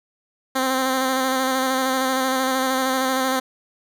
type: tone with vibrato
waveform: 10% pulse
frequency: 261.6 Hz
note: C4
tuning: in tune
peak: -11 dBFS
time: 0.55-3.4 s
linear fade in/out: 10 ms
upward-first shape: square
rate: 13 Hz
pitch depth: 20 cents each way
effects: none